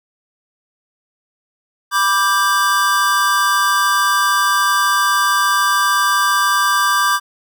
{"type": "chord", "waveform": "square", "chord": "G major", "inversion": "first", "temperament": "equal with one note detuned", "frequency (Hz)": [987.8, 1174.7, 1584.4], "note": ["B5", "D6", "G6"], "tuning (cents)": [0, 0, 18], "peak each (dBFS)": [-22, -16, -18], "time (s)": [1.91, 7.2], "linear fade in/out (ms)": 50, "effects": []}